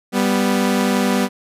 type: tone pair together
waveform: sawtooth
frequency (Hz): 196.22 / 246.9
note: G3 / B3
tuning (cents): +2 / 0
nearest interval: major third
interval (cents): 398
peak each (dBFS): -14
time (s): 0.12-1.29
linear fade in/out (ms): 50
effects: resampled to 32000 Hz